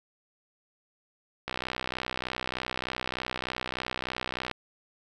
click train, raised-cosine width 0.3 ms, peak -15 dBFS, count 193, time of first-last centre 1.48-4.513 s, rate 63.3 Hz, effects 9-bit

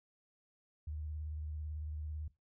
sine tone with vibrato, 76.4 Hz, D#2, 31 cents flat, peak -39 dBFS, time 0.87-2.28 s, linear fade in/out 5 ms, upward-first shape sine, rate 18 Hz, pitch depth 52 cents each way, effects noise-tail reverb RT60 0.2 s tail -17 dB re dry

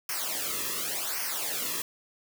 white noise with flanger, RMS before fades -32 dBFS, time 0.09-1.82 s, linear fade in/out 2 ms, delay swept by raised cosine 0.26 to 1.36 ms, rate 0.89 Hz, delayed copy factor -0.85, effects none

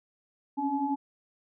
sine tone cluster, 270 / 281.2 / 854 Hz, C#4 / C#4 / G#5, -45 / +25 / +48 cents, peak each -34 / -30 / -30 dBFS, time 0.57-0.96 s, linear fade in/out 20 ms, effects none

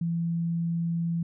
sine tone, 168.2 Hz, E3, 35 cents sharp, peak -25 dBFS, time 0.01-1.23 s, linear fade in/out 5 ms, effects none

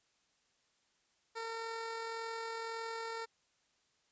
15% pulse tone with amplitude modulation, 454.8 Hz, A#4, 43 cents flat, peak -32 dBFS, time 1.35-3.26 s, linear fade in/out 20 ms, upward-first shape sine, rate 41.8 Hz, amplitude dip 25%, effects white hiss -75 dBFS RMS until 4.11 s + resampled to 16000 Hz

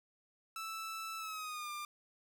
sawtooth tone with pitch glide, 1318.5 to 1195.2 Hz, E6 to D6, 0 to +30 cents, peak -37 dBFS, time 0.56-1.85 s, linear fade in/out 2 ms, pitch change -170 cents, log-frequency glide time 1.18-1.71 s, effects none

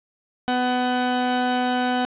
35% pulse tone pair together, 249.6 / 750 Hz, B3 / F#5, +19 / +23 cents, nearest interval octave + perfect fifth, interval 1904 cents, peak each -21 dBFS, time 0.48-2.05 s, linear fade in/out 0 ms, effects resampled to 8000 Hz + 8-bit

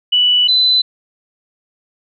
sine tone pair in turn, 2960 / 4017 Hz, F#7 / B7, 0 / +29 cents, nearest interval perfect fourth, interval 529 cents, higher second, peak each -9 dBFS, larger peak neither, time 0.12-0.48 / 0.48-0.82 s, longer first, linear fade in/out 10 ms, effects none

